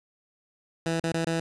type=tone with dropouts; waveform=15% pulse; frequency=164.81 Hz; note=E3; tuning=in tune; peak=-19 dBFS; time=0.86-1.4 s; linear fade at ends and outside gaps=2 ms; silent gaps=0.999-1.038 / 1.121-1.141 / 1.247-1.269 s; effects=resampled to 22050 Hz + 9-bit